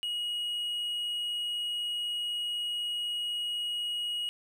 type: tone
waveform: triangle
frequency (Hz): 2896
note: F#7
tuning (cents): -38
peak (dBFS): -29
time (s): 0.03-4.29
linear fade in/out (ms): 0
effects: none